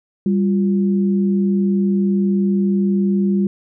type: tone pair together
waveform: sine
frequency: 196.88 / 350.8 Hz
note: G3 / F4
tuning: +8 / +8 cents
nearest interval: minor seventh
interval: 1000 cents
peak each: -14 / -23 dBFS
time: 0.26-3.47 s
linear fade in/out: 2 ms
effects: none